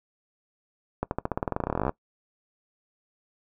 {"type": "accelerating click train", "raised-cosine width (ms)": 1, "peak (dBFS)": -12, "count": 24, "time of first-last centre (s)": [1.03, 1.894], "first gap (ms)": 81, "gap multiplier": 0.92, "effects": ["noise-tail reverb RT60 0.1 s tail -20 dB re dry"]}